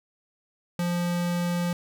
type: tone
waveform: square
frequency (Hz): 174.61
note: F3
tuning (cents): 0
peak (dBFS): -25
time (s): 0.79-1.73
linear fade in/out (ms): 2
effects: none